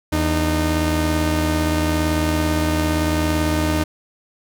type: tone pair together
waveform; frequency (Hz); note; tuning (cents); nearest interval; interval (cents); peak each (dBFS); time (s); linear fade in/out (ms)
sawtooth; 80.86 / 305.7; E2 / D#4; -33 / -30; octave + major seventh; 2303; -16; 0.12-3.84; 10
effects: none